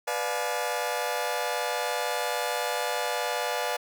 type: chord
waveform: sawtooth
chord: B diminished seventh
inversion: none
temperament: just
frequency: 493.9 / 592.7 / 711.2 / 853.4 Hz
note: B4 / D5 / F5 / Ab5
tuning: 0 / +16 / +31 / +47 cents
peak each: -29 dBFS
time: 0.07-3.77 s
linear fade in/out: 10 ms
effects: none